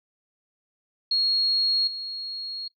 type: tone with level steps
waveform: sine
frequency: 4296 Hz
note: C8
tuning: 45 cents sharp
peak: -20 / -31 dBFS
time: 1.11-2.68 s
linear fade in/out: 5 ms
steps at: 1.87 s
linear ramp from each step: 5 ms
effects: noise-tail reverb RT60 0.1 s tail -18 dB re dry